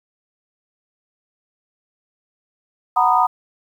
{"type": "chord", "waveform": "sine", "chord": "B major seventh", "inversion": "second", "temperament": "just", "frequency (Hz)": [740.8, 926, 987.8, 1234.7], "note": ["F#5", "A#5", "B5", "D#6"], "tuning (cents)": [2, -12, 0, -14], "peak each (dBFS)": -18, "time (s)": [2.96, 3.27], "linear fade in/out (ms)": 10, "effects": ["8-bit"]}